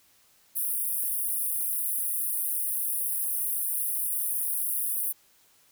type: high-pass noise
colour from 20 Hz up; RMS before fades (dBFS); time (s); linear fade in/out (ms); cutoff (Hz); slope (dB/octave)
pink; -29; 0.55-5.13; 20; 9400; 96
effects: white hiss -62 dBFS RMS until 5.71 s